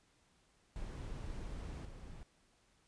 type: noise with level steps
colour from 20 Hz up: brown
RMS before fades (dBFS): -44 / -50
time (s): 0.76-2.23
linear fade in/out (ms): 0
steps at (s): 1.85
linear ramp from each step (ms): 2
effects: pink hiss -72 dBFS RMS until 2.87 s + resampled to 22050 Hz